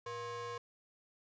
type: ring-modulated tone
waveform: square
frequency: 293.7 Hz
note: D4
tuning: in tune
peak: -38 dBFS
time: 0.06-0.58 s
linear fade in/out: 5 ms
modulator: 771 Hz
effects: resampled to 16000 Hz